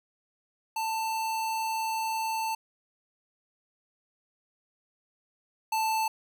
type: tone pair in turn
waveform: square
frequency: 889 / 882.3 Hz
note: A5 / A5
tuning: +18 / +5 cents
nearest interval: unison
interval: 13 cents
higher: first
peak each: -29 / -26 dBFS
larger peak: second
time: 0.76-2.55 / 5.72-6.08 s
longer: first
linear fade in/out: 5 ms
effects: none